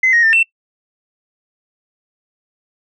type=tone with pitch steps; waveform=sine; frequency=2050 / 1874 / 1797 / 2686 Hz; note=C7 / A#6 / A6 / E7; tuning=-36 / +9 / +36 / +32 cents; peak=-8 dBFS; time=0.03-0.43 s; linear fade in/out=5 ms; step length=100 ms; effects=noise-tail reverb RT60 0.1 s tail -23 dB re dry + tanh soft clip ceiling -5 dBFS